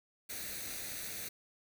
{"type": "noise with comb filter", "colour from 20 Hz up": "white", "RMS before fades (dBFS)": -42, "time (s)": [0.29, 1.29], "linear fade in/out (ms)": 10, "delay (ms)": 0.48, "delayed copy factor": 0.6, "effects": []}